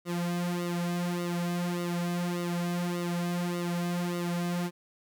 sawtooth tone with flanger, 174.61 Hz, F3, in tune, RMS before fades -31 dBFS, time 0.05-4.71 s, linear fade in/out 50 ms, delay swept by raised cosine 1.2 to 3.6 ms, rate 1.7 Hz, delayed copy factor -0.9, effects none

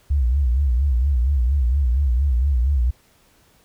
sine tone with vibrato, 65.41 Hz, C2, in tune, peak -15 dBFS, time 0.1-2.91 s, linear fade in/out 10 ms, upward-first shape sine, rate 4.3 Hz, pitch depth 180 cents each way, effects pink hiss -57 dBFS RMS until 3.64 s

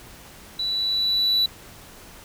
sine tone with level ramp, 3951 Hz, B7, in tune, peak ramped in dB -23 to -14 dBFS, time 0.59-1.46 s, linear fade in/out 5 ms, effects tanh soft clip ceiling -16 dBFS + pink hiss -45 dBFS RMS until 2.24 s

